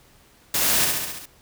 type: noise with echo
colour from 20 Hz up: white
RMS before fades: -22 dBFS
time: 0.54-0.85 s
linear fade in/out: 5 ms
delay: 68 ms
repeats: 6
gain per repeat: -3 dB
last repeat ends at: 1.258 s
effects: pink hiss -55 dBFS RMS until 1.41 s